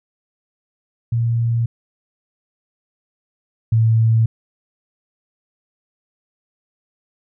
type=tone pair in turn; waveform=sine; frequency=116.54 / 112.64 Hz; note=A#2 / A2; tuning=0 / +41 cents; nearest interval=minor second; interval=59 cents; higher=first; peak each=-15 / -11 dBFS; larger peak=second; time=1.12-1.66 / 3.72-4.26 s; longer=neither; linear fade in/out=5 ms; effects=none